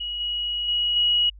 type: tone with level steps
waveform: sine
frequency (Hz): 2907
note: F#7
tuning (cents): -31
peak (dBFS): -27 / -24 / -20 / -17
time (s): 0-1.3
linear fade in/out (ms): 10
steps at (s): 0.2 / 0.68 / 0.96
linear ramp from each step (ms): 5
effects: added 50 Hz sine -42 dBFS peak until 1.39 s